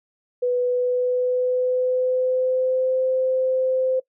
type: tone with pitch glide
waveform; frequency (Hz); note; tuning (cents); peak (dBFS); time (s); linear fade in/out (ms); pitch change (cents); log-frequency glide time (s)
sine; 493.9 to 517.9; B4 to C5; 0 to -18; -18; 0.42-4; 10; +82; 0.59-3.02
effects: noise-tail reverb RT60 0.1 s tail -21 dB re dry